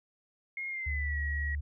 sine tone with pitch glide, 2144 to 1910.1 Hz, C7 to A#6, +42 to +42 cents, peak -34 dBFS, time 0.57-1.55 s, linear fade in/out 2 ms, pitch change -200 cents, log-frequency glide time 0.69-1.19 s
sine tone, 73 Hz, D2, 10 cents flat, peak -31 dBFS, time 0.86-1.61 s, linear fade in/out 10 ms
effects none

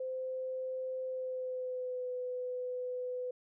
sine tone with pitch glide, 517 to 500.5 Hz, C5 to B4, -21 to +23 cents, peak -35 dBFS, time 0-3.31 s, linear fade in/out 5 ms, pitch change -56 cents, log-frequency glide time 1.05-2.11 s, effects none

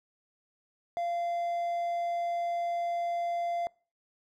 triangle tone, 690 Hz, F5, 21 cents flat, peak -27 dBFS, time 0.97-3.67 s, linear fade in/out 0 ms, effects noise-tail reverb RT60 0.4 s tail -25 dB re dry

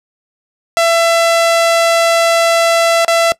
sawtooth tone with dropouts, 670 Hz, E5, 28 cents sharp, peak -5 dBFS, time 0.77-3.32 s, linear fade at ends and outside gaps 0 ms, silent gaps 3.048-3.08 s, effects noise-tail reverb RT60 0.1 s tail -20 dB re dry + low-pass 10000 Hz 12 dB/octave

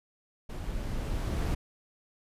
brown noise with level ramp, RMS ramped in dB -37 to -28 dBFS, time 0.49-1.55 s, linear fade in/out 10 ms, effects resampled to 32000 Hz

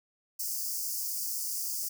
white high-pass noise, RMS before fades -34 dBFS, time 0.39-1.89 s, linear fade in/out 10 ms, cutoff 4700 Hz, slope 96 dB/octave, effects none

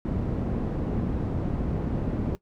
white low-pass noise, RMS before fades -28 dBFS, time 0.05-2.35 s, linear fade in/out 0 ms, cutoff 240 Hz, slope 12 dB/octave, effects noise-tail reverb RT60 0.1 s tail -18 dB re dry

